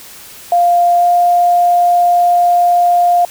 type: tone with pitch glide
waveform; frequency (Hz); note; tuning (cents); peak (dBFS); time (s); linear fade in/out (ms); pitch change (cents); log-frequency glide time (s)
sine; 698.5 to 703; F5 to F5; 0 to +11; -7; 0.52-3.25; 2; +11; 0.98-1.03
effects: white hiss -35 dBFS RMS until 3.3 s